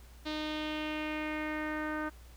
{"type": "tone with low-pass filter sweep", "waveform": "sawtooth", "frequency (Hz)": 306.6, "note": "D#4", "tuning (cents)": -25, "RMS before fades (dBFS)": -36, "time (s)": [0.25, 2.1], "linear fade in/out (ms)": 20, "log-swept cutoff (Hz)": [4000, 1500], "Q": 3.2, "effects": ["added 60 Hz sine -51 dBFS peak until 2.36 s", "pink hiss -60 dBFS RMS until 2.36 s"]}